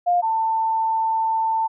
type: tone pair in turn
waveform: sine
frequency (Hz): 706 / 892.6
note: F5 / A5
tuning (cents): +19 / +25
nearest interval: major third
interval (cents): 406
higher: second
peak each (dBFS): -15 / -18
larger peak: first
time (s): 0.06-0.22 / 0.22-1.68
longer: second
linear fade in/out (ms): 20
effects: none